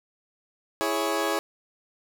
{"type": "chord", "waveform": "20% pulse", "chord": "C# minor", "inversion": "first", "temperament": "equal", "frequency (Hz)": [329.6, 415.3, 554.4], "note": ["E4", "G#4", "C#5"], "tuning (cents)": [0, 0, 0], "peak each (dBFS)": -24, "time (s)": [0.81, 1.39], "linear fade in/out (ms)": 0, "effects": []}